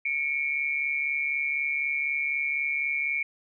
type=tone pair together; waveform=sine; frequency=2205 / 2349 Hz; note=C#7 / D7; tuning=-10 / 0 cents; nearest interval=minor second; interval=110 cents; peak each=-28 dBFS; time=0.05-3.23 s; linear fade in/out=5 ms; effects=none